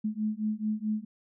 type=beating tone pair; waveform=sine; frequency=212.2 / 216.8 Hz; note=G#3 / A3; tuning=+38 / -25 cents; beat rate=4.6 Hz; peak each=-31 dBFS; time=0.04-1.05 s; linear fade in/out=10 ms; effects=none